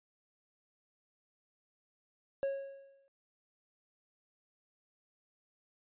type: tone with exponential decay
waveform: triangle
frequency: 549 Hz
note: C#5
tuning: 17 cents flat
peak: -27 dBFS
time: 2.43-3.08 s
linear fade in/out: 0 ms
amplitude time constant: 140 ms
effects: resampled to 8000 Hz